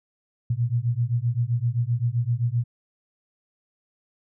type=beating tone pair; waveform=sine; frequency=115.6 / 123.3 Hz; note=A#2 / B2; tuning=-14 / -2 cents; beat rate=7.7 Hz; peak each=-24 dBFS; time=0.5-2.64 s; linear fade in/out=5 ms; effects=none